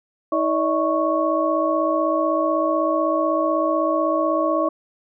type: tone cluster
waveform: sine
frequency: 319.2 / 582 / 638 / 1106 Hz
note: D#4 / D5 / D#5 / C#6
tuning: +44 / -16 / +43 / -4 cents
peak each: -23 dBFS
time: 0.32-4.69 s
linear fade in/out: 5 ms
effects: none